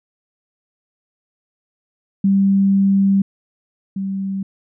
sine tone pair in turn, 196 / 194.08 Hz, G3 / G3, 0 / -17 cents, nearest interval unison, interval 17 cents, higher first, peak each -11 / -20 dBFS, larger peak first, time 2.24-3.22 / 3.96-4.43 s, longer first, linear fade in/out 5 ms, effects none

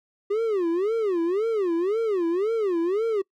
triangle tone with vibrato, 390.2 Hz, G4, 8 cents flat, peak -19 dBFS, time 0.3-3.22 s, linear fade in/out 10 ms, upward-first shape sine, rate 1.9 Hz, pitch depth 280 cents each way, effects noise-tail reverb RT60 0.1 s tail -24 dB re dry

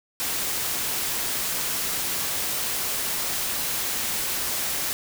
white noise, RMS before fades -27 dBFS, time 0.2-4.93 s, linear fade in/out 0 ms, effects none

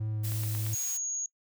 triangle tone with vibrato, 107.8 Hz, A2, 35 cents flat, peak -28 dBFS, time 0-0.75 s, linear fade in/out 10 ms, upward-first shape sine, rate 3.3 Hz, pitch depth 14 cents each way
blue noise, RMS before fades -39 dBFS, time 0.23-0.98 s, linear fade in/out 20 ms
click train, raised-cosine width 0.3 ms, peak -27 dBFS, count 4, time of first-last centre 0.32-0.666 s, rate 8.68 Hz
sine tone, 6645 Hz, G#8, in tune, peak -31 dBFS, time 0.73-1.26 s, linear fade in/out 2 ms
effects noise-tail reverb RT60 0.1 s tail -21 dB re dry

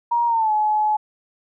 sine tone with pitch glide, 945 to 851.7 Hz, A#5 to G#5, +23 to +43 cents, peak -16 dBFS, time 0.11-0.97 s, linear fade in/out 10 ms, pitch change -180 cents, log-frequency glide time 0.27-0.52 s, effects none

